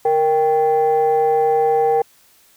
sine tone pair together, 466 / 786.4 Hz, A#4 / G5, -1 / +5 cents, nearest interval major sixth, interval 906 cents, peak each -14 / -15 dBFS, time 0.05-2.02 s, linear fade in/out 5 ms, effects tanh soft clip ceiling -8 dBFS + white hiss -53 dBFS RMS until 2.56 s

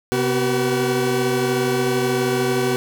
40% pulse tone cluster, 130.3 / 247.5 / 379.6 / 478.2 Hz, C3 / B3 / F#4 / A#4, -7 / +4 / +44 / +44 cents, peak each -25 / -24 / -19 / -27 dBFS, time 0.12-2.76 s, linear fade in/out 0 ms, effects none

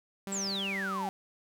sawtooth tone with pitch glide, 196 to 192.97 Hz, G3 to G3, 0 to -27 cents, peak -32 dBFS, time 0.27-1.09 s, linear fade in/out 0 ms, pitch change -27 cents, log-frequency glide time 0.68-0.92 s
sine exponential sweep, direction down, 7902 to 748 Hz, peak -32 dBFS, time 0.32-1.09 s, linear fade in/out 2 ms
effects none

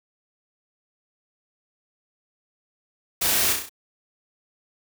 white noise with echo, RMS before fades -23 dBFS, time 3.21-3.53 s, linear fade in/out 10 ms, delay 33 ms, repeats 5, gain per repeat -4 dB, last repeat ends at 3.695 s, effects none

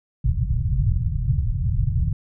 white low-pass noise, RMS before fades -21 dBFS, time 0.24-2.13 s, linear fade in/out 5 ms, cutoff 140 Hz, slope 48 dB/octave, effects none

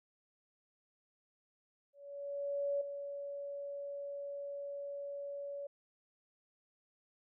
sine tone with ADSR envelope, 566 Hz, C#5, 36 cents sharp, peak -31 dBFS, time 1.93-5.67 s, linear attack 880 ms, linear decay 5 ms, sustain -9 dB, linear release 6 ms, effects none

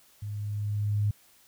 sine tone with level ramp, 103.83 Hz, G#2, in tune, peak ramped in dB -33 to -22 dBFS, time 0.22-1.11 s, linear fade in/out 5 ms, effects white hiss -60 dBFS RMS until 1.47 s

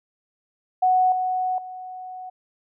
sine tone with level steps, 740 Hz, F#5, in tune, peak -15 / -21 / -33 dBFS, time 0.82-2.3 s, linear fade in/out 10 ms, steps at 1.12 / 1.58 s, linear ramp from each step 2 ms, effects none

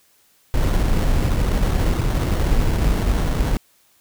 brown noise with sample-and-hold, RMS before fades -18 dBFS, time 0.54-3.57 s, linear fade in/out 0 ms, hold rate 2450 Hz, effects white hiss -58 dBFS RMS until 4 s

